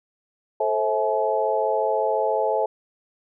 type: tone cluster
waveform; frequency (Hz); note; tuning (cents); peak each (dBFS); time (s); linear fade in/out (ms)
sine; 437.7 / 532 / 652 / 852; A4 / C5 / E5 / G#5; -9 / +29 / -19 / +44; -25; 0.6-2.66; 5
effects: none